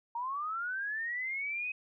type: linear sweep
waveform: sine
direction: up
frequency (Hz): 919 to 2538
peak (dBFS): -33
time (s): 0.15-1.72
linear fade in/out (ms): 5
effects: none